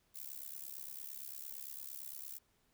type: noise with amplitude modulation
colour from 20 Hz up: violet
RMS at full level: -43 dBFS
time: 0.14-2.39 s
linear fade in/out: 20 ms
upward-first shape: sine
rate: 68.8 Hz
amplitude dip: 100%
effects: pink hiss -75 dBFS RMS until 2.73 s